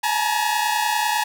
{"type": "tone cluster", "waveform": "sawtooth", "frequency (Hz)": [840, 870, 948], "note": ["G#5", "A5", "A#5"], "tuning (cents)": [19, -20, 29], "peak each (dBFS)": -20, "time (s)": [0.03, 1.24], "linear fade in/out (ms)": 10, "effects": []}